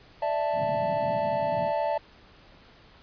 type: chord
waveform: triangle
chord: D suspended second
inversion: none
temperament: equal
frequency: 587.3 / 659.3 / 880 Hz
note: D5 / E5 / A5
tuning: 0 / 0 / 0 cents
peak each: -27 dBFS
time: 0.22-1.98 s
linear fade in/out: 5 ms
type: band-pass noise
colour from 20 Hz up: pink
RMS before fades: -38 dBFS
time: 0.53-1.73 s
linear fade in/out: 50 ms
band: 130 to 230 Hz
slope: 24 dB/octave
effects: pink hiss -54 dBFS RMS until 3.02 s + resampled to 11025 Hz